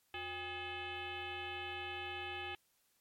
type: tone with frequency modulation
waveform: sine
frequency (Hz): 1699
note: G#6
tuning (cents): +39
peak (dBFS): -40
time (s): 0.14-2.55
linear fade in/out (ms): 2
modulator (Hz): 446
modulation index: 3.3
effects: white hiss -75 dBFS RMS until 3 s + MP3 64 kbps